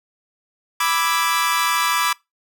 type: chord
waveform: sawtooth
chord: E dominant seventh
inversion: second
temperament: equal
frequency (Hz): 987.8 / 1174.7 / 1318.5 / 1661.2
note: B5 / D6 / E6 / G#6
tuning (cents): 0 / 0 / 0 / 0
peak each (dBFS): -19 / -17 / -22 / -22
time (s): 0.8-2.13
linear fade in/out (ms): 5
effects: noise-tail reverb RT60 0.2 s tail -23 dB re dry